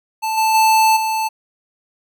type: tone with level steps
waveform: square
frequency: 880 Hz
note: A5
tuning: in tune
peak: -19 / -14 / -11 / -18 dBFS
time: 0.22-1.29 s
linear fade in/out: 20 ms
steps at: 0.37 / 0.54 / 0.96 s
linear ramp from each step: 10 ms
effects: none